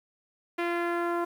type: tone with low-pass filter sweep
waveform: sawtooth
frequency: 344.4 Hz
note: F4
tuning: 24 cents flat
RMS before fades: -29 dBFS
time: 0.58-1.25 s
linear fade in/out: 10 ms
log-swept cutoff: 2400 to 1200 Hz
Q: 1.9
effects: 9-bit